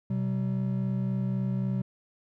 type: tone pair together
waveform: triangle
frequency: 127 / 190.74 Hz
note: B2 / G3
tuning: +49 / -47 cents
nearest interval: perfect fifth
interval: 704 cents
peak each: -27 dBFS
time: 0.1-1.82 s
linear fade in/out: 5 ms
effects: none